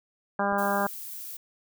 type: harmonic tone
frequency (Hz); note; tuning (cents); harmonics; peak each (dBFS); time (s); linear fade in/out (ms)
200.5; G3; +39; 1 / 2 / 3 / 4 / 5 / 6 / 7 / 8; -31 / -35 / -30 / -29 / -32 / -33 / -35 / -34; 0.39-0.87; 5
type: click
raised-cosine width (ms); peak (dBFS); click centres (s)
2; -29; 0.524
type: noise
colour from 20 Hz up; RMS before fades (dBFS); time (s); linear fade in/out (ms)
violet; -39; 0.58-1.37; 5
effects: none